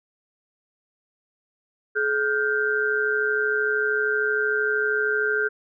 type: tone cluster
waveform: sine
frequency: 425.8 / 1422 / 1555 Hz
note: G#4 / F6 / G6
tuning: +43 / +31 / -14 cents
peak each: -25 / -25 / -24 dBFS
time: 1.95-5.49 s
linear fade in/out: 20 ms
effects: none